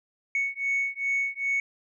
sine beating tone pair, 2217 / 2219.5 Hz, C#7 / C#7, 0 / +2 cents, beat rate 2.5 Hz, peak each -27 dBFS, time 0.35-1.6 s, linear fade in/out 2 ms, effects tanh soft clip ceiling -20 dBFS

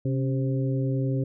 harmonic tone with a mistuned harmonic, 131.8 Hz, C3, 13 cents sharp, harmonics 1 / 2 / 3 / 4, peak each -24 / -30 / -34 / -36 dBFS, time 0.05-1.24 s, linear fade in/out 5 ms, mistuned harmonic 2, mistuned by +67 cents, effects none

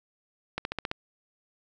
accelerating click train, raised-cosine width 0.3 ms, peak -14 dBFS, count 6, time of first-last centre 0.58-0.914 s, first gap 71 ms, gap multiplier 0.97, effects none

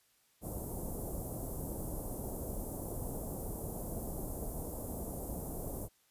pink band-stop noise, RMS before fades -40 dBFS, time 0.41-5.89 s, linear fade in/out 50 ms, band 740 to 9600 Hz, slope 24 dB/octave, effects white hiss -71 dBFS RMS until 6.1 s + resampled to 32000 Hz

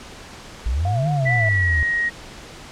sine exponential two-way sweep, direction up then down, 54.6 to 156.8 to 75.1 Hz, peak -18 dBFS, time 0.66-1.83 s, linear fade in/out 0 ms, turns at 1.07 s
sine tone with vibrato, 690 Hz, F5, 21 cents flat, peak -24 dBFS, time 0.85-1.49 s, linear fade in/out 2 ms, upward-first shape sine, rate 4.5 Hz, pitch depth 91 cents each way
sine tone with pitch glide, 1975.5 to 1885.2 Hz, B6 to A#6, 0 to +19 cents, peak -18 dBFS, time 1.25-2.1 s, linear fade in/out 20 ms, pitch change -81 cents, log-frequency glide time 1.4-1.79 s
effects pink hiss -39 dBFS RMS until 2.71 s + low-pass 7000 Hz 12 dB/octave

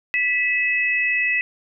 sine tone pair together, 1975.5 / 2583 Hz, B6 / E7, 0 / -36 cents, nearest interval perfect fourth, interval 464 cents, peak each -20 / -21 dBFS, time 0.14-1.41 s, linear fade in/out 0 ms, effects none

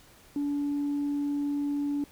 sine tone, 287.4 Hz, D4, 37 cents flat, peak -25 dBFS, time 0.36-2.04 s, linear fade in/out 2 ms, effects tanh soft clip ceiling -24 dBFS + pink hiss -56 dBFS RMS until 2.11 s

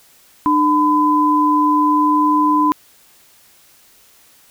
sine tone pair together, 300.1 / 1008.5 Hz, D4 / B5, +38 / +36 cents, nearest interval octave + major sixth, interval 2098 cents, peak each -15 / -13 dBFS, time 0.46-2.72 s, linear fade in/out 0 ms, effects white hiss -50 dBFS RMS until 4.5 s

